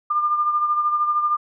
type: beating tone pair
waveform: sine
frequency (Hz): 1200 / 1213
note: D6 / D#6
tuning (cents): +37 / -44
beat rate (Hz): 13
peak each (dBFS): -18 / -27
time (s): 0.1-1.37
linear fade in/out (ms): 10
effects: none